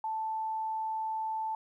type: tone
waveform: sine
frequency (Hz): 880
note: A5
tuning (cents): 0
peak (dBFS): -31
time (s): 0.04-1.55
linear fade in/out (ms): 2
effects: 12-bit